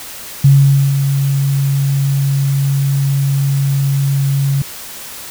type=tone with ADSR envelope; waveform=sine; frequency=138.59 Hz; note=C#3; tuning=in tune; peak=-3 dBFS; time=0.44-4.62 s; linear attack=7 ms; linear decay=480 ms; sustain=-8 dB; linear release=3 ms; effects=white hiss -30 dBFS RMS until 5.3 s